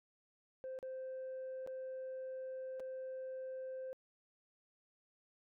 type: tone with dropouts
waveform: sine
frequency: 521 Hz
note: C5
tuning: 7 cents flat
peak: -40 dBFS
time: 0.64-3.93 s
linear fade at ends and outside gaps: 0 ms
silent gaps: 0.789-0.828 / 1.664-1.674 / 2.797-2.802 s
effects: tanh soft clip ceiling -40 dBFS